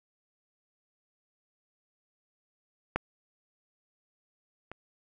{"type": "clicks", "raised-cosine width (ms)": 0.5, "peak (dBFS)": [-12, -26], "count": 2, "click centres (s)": [2.96, 4.716], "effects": []}